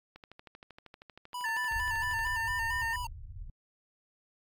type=click train; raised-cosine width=0.3 ms; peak=-33 dBFS; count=28; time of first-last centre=0.16-2.269 s; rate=12.8 Hz
type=tone with vibrato; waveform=square; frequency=950 Hz; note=A#5; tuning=33 cents sharp; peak=-36 dBFS; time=1.34-3.07 s; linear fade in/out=5 ms; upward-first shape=square; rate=4.4 Hz; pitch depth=63 cents each way
type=tone with pitch glide; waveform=sine; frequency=1760 to 1817.9 Hz; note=A6 to A#6; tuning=0 to -44 cents; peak=-31 dBFS; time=1.44-2.96 s; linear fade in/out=2 ms; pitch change=+56 cents; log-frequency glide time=2.02-2.72 s
type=low-pass noise; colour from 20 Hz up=pink; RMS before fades=-42 dBFS; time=1.71-3.5 s; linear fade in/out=5 ms; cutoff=110 Hz; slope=48 dB/octave
effects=AAC 64 kbps